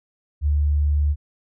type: tone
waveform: sine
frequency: 73.42 Hz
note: D2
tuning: in tune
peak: -16 dBFS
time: 0.41-1.16 s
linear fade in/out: 50 ms
effects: none